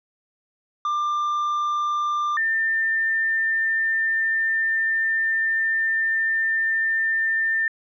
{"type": "tone pair in turn", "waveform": ["triangle", "sine"], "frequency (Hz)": [1191, 1796.4], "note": ["D6", "A6"], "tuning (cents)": [24, 35], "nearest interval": "perfect fifth", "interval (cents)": 711, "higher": "second", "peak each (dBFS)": -19, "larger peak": "neither", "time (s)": [[0.85, 2.37], [2.37, 7.68]], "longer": "second", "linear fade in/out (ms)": 2, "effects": ["resampled to 16000 Hz"]}